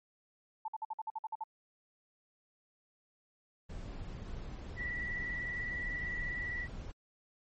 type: tone bursts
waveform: sine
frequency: 880 Hz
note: A5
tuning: in tune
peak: -35 dBFS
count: 10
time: 0.65-1.438 s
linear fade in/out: 5 ms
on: 32 ms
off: 52 ms
type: noise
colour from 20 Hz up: brown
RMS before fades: -43 dBFS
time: 3.69-6.92 s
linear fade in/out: 10 ms
type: tone with vibrato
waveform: sine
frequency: 1946 Hz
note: B6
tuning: 26 cents flat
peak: -36 dBFS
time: 4.76-6.68 s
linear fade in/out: 50 ms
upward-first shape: sine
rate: 20 Hz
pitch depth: 37 cents each way
effects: MP3 32 kbps